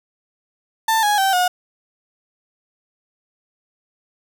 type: tone with pitch steps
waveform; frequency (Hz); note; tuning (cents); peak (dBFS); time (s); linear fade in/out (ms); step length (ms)
35% pulse; 890 / 830.4 / 774.8 / 722.9; A5 / G#5 / G5 / F#5; +20 / 0 / -20 / -40; -13; 0.88-1.48; 5; 150
effects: none